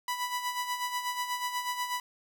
sawtooth tone with tremolo, 987.8 Hz, B5, in tune, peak -25 dBFS, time 0.08-2 s, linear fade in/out 2 ms, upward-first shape sine, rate 8.2 Hz, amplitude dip 60%, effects none

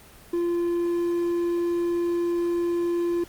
triangle tone, 345.1 Hz, F4, 21 cents flat, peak -20 dBFS, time 0.33-3.24 s, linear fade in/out 5 ms, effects pink hiss -49 dBFS RMS until 3.28 s + Opus 24 kbps

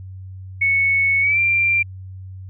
sine tone with pitch glide, 2211 to 2370 Hz, C#7 to D7, -5 to +15 cents, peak -14 dBFS, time 0.61-1.83 s, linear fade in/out 10 ms, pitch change +120 cents, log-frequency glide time 1.21-1.39 s, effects added 94 Hz sine -32 dBFS peak until 2.49 s

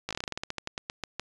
slowing click train, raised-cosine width 0.2 ms, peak -15 dBFS, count 18, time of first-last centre 0.09-1.196 s, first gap 17 ms, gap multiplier 1.15, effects resampled to 22050 Hz

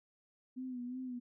sine tone with vibrato, 250.9 Hz, B3, 28 cents sharp, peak -39 dBFS, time 0.56-1.2 s, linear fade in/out 20 ms, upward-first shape sine, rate 2.8 Hz, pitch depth 55 cents each way, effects none

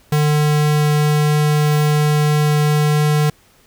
square tone, 149.9 Hz, D3, 36 cents sharp, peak -13 dBFS, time 0.12-3.3 s, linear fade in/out 5 ms, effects pink hiss -52 dBFS RMS until 3.66 s

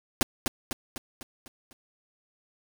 pink noise with echo, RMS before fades -22 dBFS, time 0.21-0.23 s, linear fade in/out 0 ms, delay 250 ms, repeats 6, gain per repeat -5 dB, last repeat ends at 1.73 s, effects none

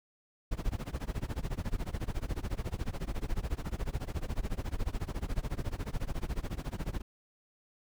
brown noise with tremolo, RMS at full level -31 dBFS, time 0.51-7.02 s, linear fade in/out 10 ms, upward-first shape sine, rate 14 Hz, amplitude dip 95%, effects none

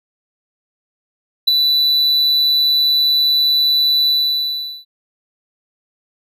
triangle tone with ADSR envelope, 3975 Hz, B7, 10 cents sharp, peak -4 dBFS, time 1.47-4.85 s, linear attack 13 ms, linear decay 6 ms, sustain -6 dB, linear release 770 ms, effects none

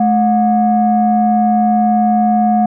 sine tone pair together, 215 / 723.2 Hz, A3 / F#5, -40 / -40 cents, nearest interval octave + major sixth, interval 2100 cents, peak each -11 dBFS, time 0-2.66 s, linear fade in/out 5 ms, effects tanh soft clip ceiling -3 dBFS

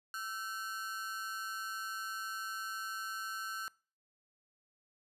45% pulse ring-modulated tone, 1436 Hz, F6, 48 cents sharp, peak -35 dBFS, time 0.14-3.68 s, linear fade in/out 0 ms, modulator 106 Hz, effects noise-tail reverb RT60 0.4 s tail -23 dB re dry + resampled to 32000 Hz

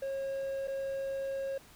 triangle tone with dropouts, 543 Hz, C#5, 36 cents flat, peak -31 dBFS, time 0.02-1.58 s, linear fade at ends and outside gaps 5 ms, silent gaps 0.674-0.68 s, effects pink hiss -57 dBFS RMS until 1.75 s

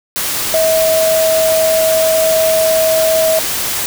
sine tone in noise, 642 Hz, E5, 46 cents flat, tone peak -10 dBFS, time 0.54-3.39 s, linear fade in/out 0 ms, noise white, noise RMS -18 dBFS, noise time 0.16-3.86 s, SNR +5 dB, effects none

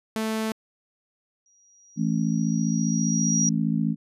sawtooth tone, 220 Hz, A3, in tune, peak -21 dBFS, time 0.16-0.52 s, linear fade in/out 0 ms
sine tone with exponential growth, 5750 Hz, F8, 50 cents sharp, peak -20 dBFS, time 1.46-3.49 s, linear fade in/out 1 ms, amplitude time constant 440 ms
harmonic tone, 55 Hz, A1, in tune, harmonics 3 / 4 / 5, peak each -25 / -24 / -29 dBFS, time 1.96-3.96 s, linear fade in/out 50 ms
effects resampled to 32000 Hz

